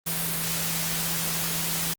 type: tone in noise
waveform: sine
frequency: 165.4 Hz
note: E3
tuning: 6 cents sharp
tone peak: -34 dBFS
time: 0.06-1.94 s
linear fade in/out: 10 ms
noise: white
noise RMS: -28 dBFS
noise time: 0.06-1.94 s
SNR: -9 dB
effects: Opus 32 kbps